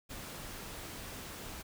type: noise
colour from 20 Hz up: pink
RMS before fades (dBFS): -45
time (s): 0.09-1.63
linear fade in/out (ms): 20
effects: none